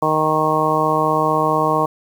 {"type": "harmonic tone", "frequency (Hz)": 155.56, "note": "D#3", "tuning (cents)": 0, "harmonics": [1, 2, 3, 4, 5, 6, 7], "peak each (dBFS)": [-25, -24, -22, -22, -23, -22, -19], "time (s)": [0.02, 1.86], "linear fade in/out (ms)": 5, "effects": ["7-bit"]}